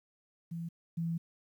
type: tone pair in turn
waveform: sine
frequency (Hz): 167.6 / 166.63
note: E3 / E3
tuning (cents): +29 / +19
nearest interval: unison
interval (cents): 10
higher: first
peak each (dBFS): -36 / -31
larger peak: second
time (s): 0.51-0.69 / 0.97-1.18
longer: second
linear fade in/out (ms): 10
effects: 11-bit